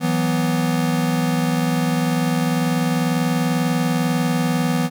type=chord; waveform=square; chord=E suspended second; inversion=none; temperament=equal; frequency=164.81 / 185 / 246.9 Hz; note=E3 / F#3 / B3; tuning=0 / 0 / 0 cents; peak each=-21 / -26 / -22 dBFS; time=0-4.9 s; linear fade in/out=50 ms; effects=none